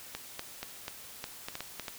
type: clicks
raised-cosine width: 0.2 ms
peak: -19 dBFS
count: 10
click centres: 0.15 / 0.394 / 0.63 / 0.881 / 1.241 / 1.485 / 1.554 / 1.606 / 1.797 / 1.882 s
effects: white hiss -48 dBFS RMS until 1.98 s